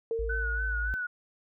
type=tone with exponential decay; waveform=sine; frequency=455.4 Hz; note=A#4; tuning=40 cents flat; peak=-26 dBFS; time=0.11-0.94 s; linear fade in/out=1 ms; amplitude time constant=180 ms
type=tone; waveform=sine; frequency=55 Hz; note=A1; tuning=in tune; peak=-30 dBFS; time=0.19-0.94 s; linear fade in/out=0 ms
type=tone with vibrato; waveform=sine; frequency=1480 Hz; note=F#6; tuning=in tune; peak=-30 dBFS; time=0.29-1.07 s; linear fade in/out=10 ms; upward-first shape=sine; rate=3.5 Hz; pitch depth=48 cents each way
effects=none